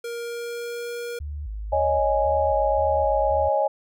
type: tone with pitch glide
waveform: square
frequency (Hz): 470 to 475.2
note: A#4 to A#4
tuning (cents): +14 to +33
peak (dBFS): -30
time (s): 0.04-1.19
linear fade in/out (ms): 5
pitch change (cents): +19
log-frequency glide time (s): 0.16-0.92
type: tone with vibrato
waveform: sine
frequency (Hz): 62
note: B1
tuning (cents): +7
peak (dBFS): -29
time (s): 1.2-3.49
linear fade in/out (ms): 10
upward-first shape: square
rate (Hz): 1.9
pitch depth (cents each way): 290
type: chord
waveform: sine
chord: C# suspended second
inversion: none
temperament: equal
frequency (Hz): 554.4 / 622.3 / 830.6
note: C#5 / D#5 / G#5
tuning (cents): 0 / 0 / 0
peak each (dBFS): -23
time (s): 1.72-3.68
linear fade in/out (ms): 10
effects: none